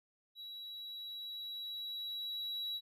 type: tone with level ramp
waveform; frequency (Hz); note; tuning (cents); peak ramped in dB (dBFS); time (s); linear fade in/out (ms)
triangle; 3897; B7; -24; -44 to -35; 0.35-2.81; 50
effects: resampled to 32000 Hz